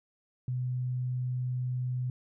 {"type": "tone", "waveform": "sine", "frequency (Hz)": 125.9, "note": "B2", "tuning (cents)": 34, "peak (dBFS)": -29, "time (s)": [0.48, 2.1], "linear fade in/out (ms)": 2, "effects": []}